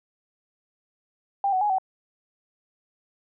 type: tone with pitch steps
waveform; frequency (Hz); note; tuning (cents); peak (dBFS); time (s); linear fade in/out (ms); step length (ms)
sine; 794 / 747 / 833 / 759; G5 / F#5 / G#5 / F#5; +22 / +16 / +5 / +44; -20; 1.44-1.784; 2; 86
effects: none